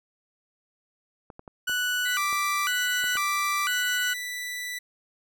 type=clicks; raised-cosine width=1 ms; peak=-28 dBFS; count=7; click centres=1.302 / 1.394 / 1.478 / 1.696 / 2.328 / 3.041 / 3.155 s
type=tone with vibrato; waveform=30% pulse; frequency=1318.5 Hz; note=E6; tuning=in tune; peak=-22 dBFS; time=1.67-4.14 s; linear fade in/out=10 ms; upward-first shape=square; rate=1 Hz; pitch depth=200 cents each way
type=tone; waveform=sawtooth; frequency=1975.5 Hz; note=B6; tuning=in tune; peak=-28 dBFS; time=2.05-4.79 s; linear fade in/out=10 ms
effects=none